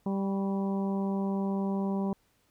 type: harmonic tone with a mistuned harmonic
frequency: 195.8 Hz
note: G3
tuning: 2 cents flat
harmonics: 1 / 2 / 3 / 4 / 5 / 6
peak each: -28 / -36 / -41 / -42 / -42 / -55 dBFS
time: 0.06-2.13 s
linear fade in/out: 2 ms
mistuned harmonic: 6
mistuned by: -62 cents
effects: pink hiss -70 dBFS RMS until 2.5 s